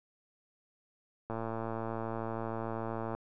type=click train; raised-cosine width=1 ms; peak=-23 dBFS; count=210; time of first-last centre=1.3-3.15 s; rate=113 Hz; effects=none